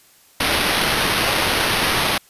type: noise with sample-and-hold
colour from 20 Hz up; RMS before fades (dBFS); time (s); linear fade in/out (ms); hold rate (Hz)
white; -19; 0.4-2.18; 5; 7350
effects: white hiss -52 dBFS RMS until 2.29 s + resampled to 32000 Hz